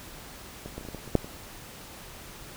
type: clicks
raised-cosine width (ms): 2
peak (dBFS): -24 / -22 / -30 / -27 / -24 / -23 / -29 / -6 / -26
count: 9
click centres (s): 0.66 / 0.78 / 0.811 / 0.851 / 0.887 / 0.947 / 1.077 / 1.153 / 1.245
effects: pink hiss -45 dBFS RMS until 2.56 s